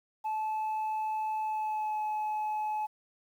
sine tone with pitch glide, 867 to 854.6 Hz, A5 to G#5, -26 to +49 cents, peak -27 dBFS, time 0.24-2.87 s, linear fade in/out 20 ms, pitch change -25 cents, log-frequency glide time 1.41-2 s, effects tanh soft clip ceiling -29 dBFS + 10-bit

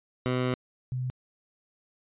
15% pulse / sine tone pair in turn, 126.5 / 127.04 Hz, B2 / B2, +42 / +49 cents, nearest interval unison, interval 7 cents, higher second, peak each -19 / -28 dBFS, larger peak first, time 0.26-0.54 / 0.92-1.1 s, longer first, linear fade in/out 0 ms, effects resampled to 8000 Hz

